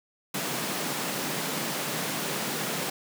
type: high-pass noise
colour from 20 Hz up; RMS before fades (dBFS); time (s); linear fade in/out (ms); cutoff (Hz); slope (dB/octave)
pink; -31; 0.34-2.9; 5; 140; 48
effects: none